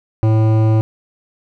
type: tone with hard clipping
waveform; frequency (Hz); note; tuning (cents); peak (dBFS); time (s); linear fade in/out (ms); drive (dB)
sine; 110; A2; 0; -12; 0.23-0.81; 0; 14
effects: none